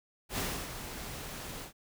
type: noise with ADSR envelope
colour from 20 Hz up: pink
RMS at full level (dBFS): -33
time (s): 0.29-1.73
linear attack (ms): 90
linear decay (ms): 290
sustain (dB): -9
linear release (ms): 110
effects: none